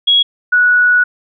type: tone pair in turn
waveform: sine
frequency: 3322 / 1468.7 Hz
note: G#7 / F#6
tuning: 0 / -13 cents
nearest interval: octave + major second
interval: 1413 cents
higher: first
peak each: -7 dBFS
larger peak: neither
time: 0.07-0.23 / 0.52-1.04 s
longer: second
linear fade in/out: 10 ms
effects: none